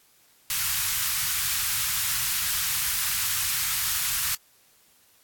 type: band-stop noise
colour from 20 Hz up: white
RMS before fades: -26 dBFS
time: 0.5-4.35 s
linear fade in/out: 2 ms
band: 140 to 1100 Hz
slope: 24 dB/octave
effects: white hiss -60 dBFS RMS until 5.23 s + AAC 64 kbps